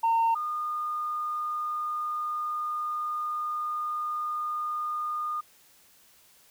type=tone pair in turn; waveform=sine; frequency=914 / 1220 Hz; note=A#5 / D#6; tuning=-34 / -34 cents; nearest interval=perfect fourth; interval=500 cents; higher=second; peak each=-19 / -28 dBFS; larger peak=first; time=0.03-0.35 / 0.35-5.41 s; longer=second; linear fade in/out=10 ms; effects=tanh soft clip ceiling -19 dBFS + white hiss -59 dBFS RMS until 6.5 s